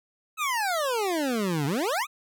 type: exponential two-way sweep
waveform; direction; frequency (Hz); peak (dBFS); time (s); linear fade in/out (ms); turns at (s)
25% pulse; down then up; 1314 to 134.9 to 1314; -21; 0.37-2.07; 50; 1.66
effects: none